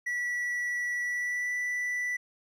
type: tone with pitch glide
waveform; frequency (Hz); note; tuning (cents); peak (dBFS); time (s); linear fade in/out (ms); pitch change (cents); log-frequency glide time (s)
triangle; 1948 to 1972.9; B6 to B6; -24 to -2; -27; 0.06-2.17; 10; +22; 1.04-1.53
effects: none